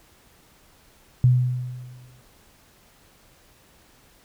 sine tone with exponential decay, 125.2 Hz, B2, 24 cents sharp, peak -11 dBFS, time 1.24-2.21 s, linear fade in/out 0 ms, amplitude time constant 210 ms, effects pink hiss -56 dBFS RMS until 4.24 s

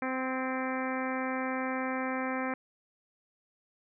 harmonic tone with a mistuned harmonic, 259.5 Hz, C4, 14 cents flat, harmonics 1 / 2 / 3 / 4 / 5 / 6 / 7 / 8 / 9, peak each -34 / -37 / -39 / -40 / -41 / -42 / -42 / -43 / -44 dBFS, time 0.02-2.54 s, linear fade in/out 2 ms, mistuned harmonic 6, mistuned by +28 cents, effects none

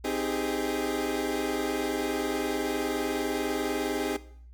30% pulse chord, Ab major seventh, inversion first, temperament equal with one note detuned, 261.6 / 311.1 / 395.4 / 415.3 Hz, C4 / Eb4 / G4 / Ab4, 0 / 0 / +15 / 0 cents, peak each -31 dBFS, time 0.04-4.17 s, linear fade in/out 10 ms, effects noise-tail reverb RT60 0.6 s tail -17 dB re dry + added 60 Hz sine -46 dBFS peak until 4.53 s

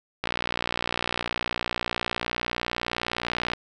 click train, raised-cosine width 0.3 ms, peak -10 dBFS, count 198, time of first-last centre 0.24-3.534 s, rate 59.8 Hz, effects none

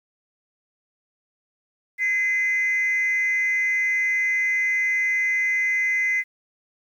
sine tone with frequency modulation, 2045 Hz, C7, 40 cents flat, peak -18 dBFS, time 1.98-6.24 s, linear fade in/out 50 ms, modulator 389 Hz, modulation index 0.25, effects tanh soft clip ceiling -16 dBFS + 9-bit

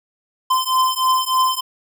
square beating tone pair, 1031 / 1034.3 Hz, C6 / C6, -26 / -20 cents, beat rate 3.3 Hz, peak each -19 dBFS, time 0.5-1.61 s, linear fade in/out 10 ms, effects none

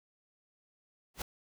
pink noise with exponential growth, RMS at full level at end -31 dBFS, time 1.14-1.22 s, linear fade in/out 5 ms, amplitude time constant 16 ms, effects none

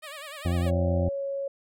10% pulse tone with vibrato, 592 Hz, D5, 14 cents sharp, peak -30 dBFS, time 0.02-0.71 s, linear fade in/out 20 ms, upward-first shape sine, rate 10 Hz, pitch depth 120 cents each way
harmonic tone, 87.7 Hz, F2, 8 cents sharp, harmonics 1 / 2 / 3 / 4 / 6 / 7 / 8 / 9, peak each -24 / -30 / -34 / -36 / -40 / -41 / -42 / -43 dBFS, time 0.45-1.09 s, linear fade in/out 5 ms
sine tone with pitch glide, 560 to 552.9 Hz, C#5 to C#5, +18 to -5 cents, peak -28 dBFS, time 0.66-1.48 s, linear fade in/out 5 ms, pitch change -23 cents, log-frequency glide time 0.98-1.24 s
effects none

